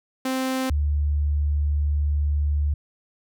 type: tone pair in turn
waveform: sawtooth / sine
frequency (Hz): 261.1 / 73.27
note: C4 / D2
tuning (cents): -3 / -3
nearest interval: octave + minor seventh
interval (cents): 2200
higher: first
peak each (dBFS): -19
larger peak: neither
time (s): 0.25-0.7 / 0.7-2.74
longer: second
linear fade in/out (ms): 5
effects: none